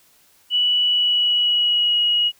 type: tone with pitch glide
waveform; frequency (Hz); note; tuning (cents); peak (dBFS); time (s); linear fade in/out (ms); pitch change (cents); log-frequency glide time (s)
sine; 2950 to 2899; F#7 to F#7; -6 to -36; -15; 0.5-2.32; 50; -30; 0.84-2.01
effects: white hiss -56 dBFS RMS until 2.39 s